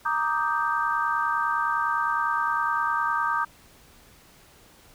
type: chord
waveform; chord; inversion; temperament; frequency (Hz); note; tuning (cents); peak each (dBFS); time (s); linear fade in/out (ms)
sine; Eb major seventh; second; equal; 932.3 / 1174.7 / 1244.5 / 1568; Bb5 / D6 / Eb6 / G6; 0 / 0 / 0 / 0; -28; 0.05-3.45; 10
effects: pink hiss -54 dBFS RMS until 4.94 s